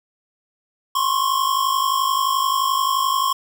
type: tone pair together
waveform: square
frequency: 1046.5 / 1098 Hz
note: C6 / C#6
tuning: 0 / -17 cents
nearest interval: minor second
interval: 83 cents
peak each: -21 dBFS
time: 0.95-3.33 s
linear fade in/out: 5 ms
effects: none